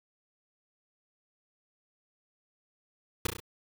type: noise with echo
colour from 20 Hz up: pink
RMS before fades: -28 dBFS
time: 3.25-3.27 s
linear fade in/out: 5 ms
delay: 33 ms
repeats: 4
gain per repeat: -4 dB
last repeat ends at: 3.402 s
effects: none